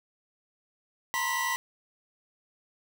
45% pulse tone cluster, 918 / 970 / 1048 / 1958 Hz, A#5 / B5 / C6 / B6, -27 / -31 / +2 / -15 cents, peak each -36 / -36 / -33 / -30 dBFS, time 1.14-1.56 s, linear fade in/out 0 ms, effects none

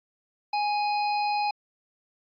harmonic tone, 830 Hz, G#5, 1 cent flat, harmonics 1 / 3 / 5 / 6, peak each -24 / -34 / -38 / -40 dBFS, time 0.53-1.51 s, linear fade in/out 5 ms, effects AAC 64 kbps

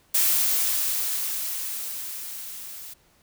blue noise with level ramp, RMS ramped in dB -20 to -40 dBFS, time 0.14-2.94 s, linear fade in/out 10 ms, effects pink hiss -61 dBFS RMS until 3.22 s

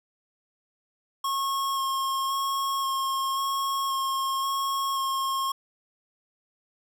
square tone with vibrato, 1084 Hz, C#6, 39 cents flat, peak -26 dBFS, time 1.24-5.52 s, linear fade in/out 5 ms, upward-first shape square, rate 0.94 Hz, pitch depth 11 cents each way, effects none

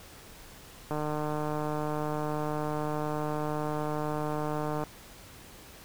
click train, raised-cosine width 1 ms, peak -19 dBFS, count 594, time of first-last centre 0.91-4.837 s, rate 151 Hz, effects pink hiss -50 dBFS RMS until 5.84 s

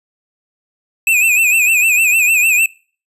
square tone with vibrato, 2560 Hz, D#7, 49 cents sharp, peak -10 dBFS, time 1.07-2.66 s, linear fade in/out 2 ms, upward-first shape sine, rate 6.6 Hz, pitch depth 96 cents each way, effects noise-tail reverb RT60 0.4 s tail -23 dB re dry + resampled to 32000 Hz

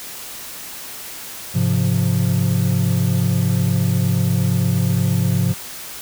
triangle chord, F minor, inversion first, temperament equal with one note detuned, 103.83 / 132.33 / 174.61 Hz, Ab2 / C3 / F3, 0 / +20 / 0 cents, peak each -17 dBFS, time 1.54-5.54 s, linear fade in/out 20 ms, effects tanh soft clip ceiling -4 dBFS + white hiss -33 dBFS RMS until 6.01 s

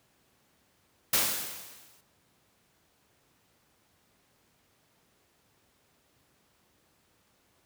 white noise with exponential decay, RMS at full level -23 dBFS, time 1.13-2.01 s, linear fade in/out 5 ms, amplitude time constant 190 ms, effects pink hiss -68 dBFS RMS until 7.65 s + high-pass 80 Hz 12 dB/octave

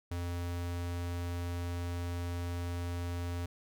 square tone, 87.1 Hz, F2, 4 cents flat, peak -35 dBFS, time 0.11-3.46 s, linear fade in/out 5 ms, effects none

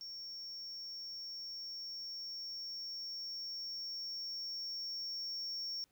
triangle tone with level ramp, 5490 Hz, F8, 31 cents flat, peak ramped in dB -43 to -37 dBFS, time 0.01-5.84 s, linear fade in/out 0 ms, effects pink hiss -75 dBFS RMS until 5.91 s

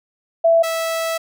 sine / sawtooth tone pair in turn, 664 / 655.2 Hz, E5 / E5, +12 / -11 cents, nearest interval unison, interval 23 cents, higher first, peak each -10 / -16 dBFS, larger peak first, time 0.44-0.63 / 0.63-1.18 s, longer second, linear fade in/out 10 ms, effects none

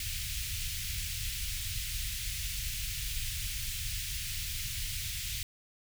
pink band-stop noise, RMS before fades -36 dBFS, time 0-5.43 s, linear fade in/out 2 ms, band 110 to 2300 Hz, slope 24 dB/octave, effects none

